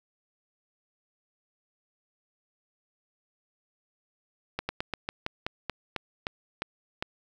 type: slowing click train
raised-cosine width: 0.3 ms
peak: -14 dBFS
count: 12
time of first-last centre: 4.59-7.025 s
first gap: 100 ms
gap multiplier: 1.15
effects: 8-bit